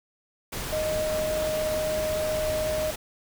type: tone in noise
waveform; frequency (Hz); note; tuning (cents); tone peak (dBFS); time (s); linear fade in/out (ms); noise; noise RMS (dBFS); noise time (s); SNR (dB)
sine; 620; D#5; -6; -25; 0.72-2.91; 10; pink; -33; 0.52-2.96; +5
effects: none